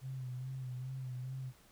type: tone with vibrato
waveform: sine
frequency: 128.9 Hz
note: C3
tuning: 26 cents flat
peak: -39 dBFS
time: 0.01-1.53 s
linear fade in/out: 50 ms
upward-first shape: sine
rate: 2.4 Hz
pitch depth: 49 cents each way
effects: pink hiss -64 dBFS RMS until 1.71 s